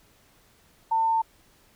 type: tone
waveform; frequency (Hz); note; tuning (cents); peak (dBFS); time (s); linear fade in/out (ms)
sine; 899; A5; +37; -20; 0.91-1.22; 10
effects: pink hiss -60 dBFS RMS until 1.75 s